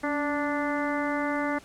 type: harmonic tone with a mistuned harmonic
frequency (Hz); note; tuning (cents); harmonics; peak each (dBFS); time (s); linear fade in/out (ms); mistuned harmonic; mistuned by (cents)
292.7; D4; -6; 1 / 2 / 3 / 4 / 5 / 6 / 7; -29 / -32 / -34 / -35 / -36 / -37 / -37; 0.03-1.59; 10; 1; -43
effects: pink hiss -52 dBFS RMS until 1.64 s + low-pass 10000 Hz 12 dB/octave